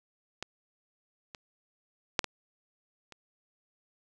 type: clicks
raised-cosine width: 0.2 ms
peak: -18 / -25 / -6 / -16 / -30 dBFS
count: 5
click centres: 0.426 / 1.348 / 2.192 / 2.243 / 3.123 s
effects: none